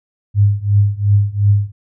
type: tone with tremolo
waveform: sine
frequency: 102 Hz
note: G#2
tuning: 31 cents flat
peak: -6 dBFS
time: 0.34-1.72 s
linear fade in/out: 50 ms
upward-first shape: triangle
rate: 2.8 Hz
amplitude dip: 95%
effects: none